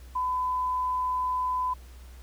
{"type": "tone", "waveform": "sine", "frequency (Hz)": 1007, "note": "B5", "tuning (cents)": 33, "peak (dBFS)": -25, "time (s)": [0.15, 1.74], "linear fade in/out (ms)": 10, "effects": ["added 62 Hz sine -44 dBFS peak until 2.22 s", "pink hiss -56 dBFS RMS until 2.22 s"]}